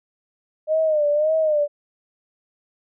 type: tone with vibrato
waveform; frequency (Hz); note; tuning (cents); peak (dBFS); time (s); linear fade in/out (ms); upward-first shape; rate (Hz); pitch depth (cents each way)
sine; 611; D#5; -32; -16; 0.67-1.68; 50; sine; 1.8; 79
effects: none